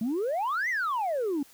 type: exponential two-way sweep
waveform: sine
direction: up then down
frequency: 209 to 2093 to 267.7 Hz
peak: -24 dBFS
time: 0.01-1.43 s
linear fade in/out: 5 ms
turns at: 0.69 s
effects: tanh soft clip ceiling -24 dBFS + white hiss -56 dBFS RMS until 1.53 s